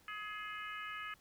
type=harmonic tone; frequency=421.2 Hz; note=G#4; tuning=24 cents sharp; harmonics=3 / 4 / 5 / 6 / 7; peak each=-45 / -47 / -49 / -51 / -52 dBFS; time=0.08-1.14 s; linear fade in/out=2 ms; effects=pink hiss -67 dBFS RMS until 1.2 s